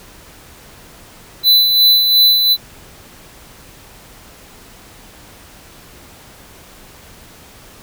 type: tone with tremolo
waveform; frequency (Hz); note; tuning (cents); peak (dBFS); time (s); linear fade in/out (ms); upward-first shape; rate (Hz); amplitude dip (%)
square; 4000; B7; +21; -7; 1.43-2.57; 50; sine; 2.8; 45
effects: pink hiss -41 dBFS RMS until 7.82 s